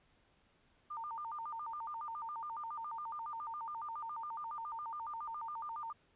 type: tone with vibrato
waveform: sine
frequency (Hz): 1046.5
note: C6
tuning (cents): 0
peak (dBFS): -40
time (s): 0.9-5.93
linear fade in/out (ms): 10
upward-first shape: square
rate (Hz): 7.2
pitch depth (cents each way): 240
effects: pink hiss -71 dBFS RMS until 6.15 s + resampled to 8000 Hz